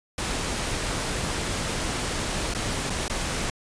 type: noise with dropouts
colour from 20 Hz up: pink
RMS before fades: -28 dBFS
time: 0.18-3.5 s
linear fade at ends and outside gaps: 2 ms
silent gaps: 2.539-2.548 / 2.898-2.902 / 3.081-3.098 s
effects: resampled to 22050 Hz